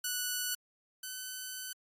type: tone pair in turn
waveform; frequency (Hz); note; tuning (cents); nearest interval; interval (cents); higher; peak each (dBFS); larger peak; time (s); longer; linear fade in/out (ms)
5% pulse; 1480 / 1512.8; F#6 / F#6; 0 / +38; unison; 38; second; -21 / -28; first; 0.04-0.55 / 1.03-1.73; second; 5
effects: AAC 48 kbps